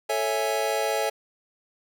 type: chord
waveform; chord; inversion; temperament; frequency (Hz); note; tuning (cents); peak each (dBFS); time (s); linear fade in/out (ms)
square; A major seventh; none; equal; 440 / 554.4 / 659.3 / 830.6; A4 / C#5 / E5 / G#5; 0 / 0 / 0 / 0; -30; 0.09-1.1; 10
effects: none